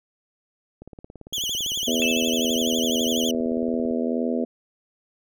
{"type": "click train", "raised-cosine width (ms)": 2, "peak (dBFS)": -27, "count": 56, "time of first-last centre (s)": [0.82, 3.91], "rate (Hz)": 17.8}
{"type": "tone with vibrato", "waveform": "30% pulse", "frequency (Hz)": 3176, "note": "G7", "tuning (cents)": 22, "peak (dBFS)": -22, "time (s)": [1.33, 3.31], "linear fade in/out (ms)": 2, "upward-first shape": "triangle", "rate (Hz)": 12, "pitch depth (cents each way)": 180}
{"type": "harmonic tone", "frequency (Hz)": 81.8, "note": "E2", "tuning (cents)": -13, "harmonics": [3, 4, 5, 6, 7, 8], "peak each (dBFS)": [-24, -32, -30, -30, -33, -33], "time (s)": [1.87, 4.45], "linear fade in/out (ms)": 10}
{"type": "tone with exponential decay", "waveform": "sine", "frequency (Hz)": 2637, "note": "E7", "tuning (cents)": 0, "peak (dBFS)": -20, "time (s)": [2.02, 2.71], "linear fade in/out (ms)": 0, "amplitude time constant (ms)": 150}
{"effects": []}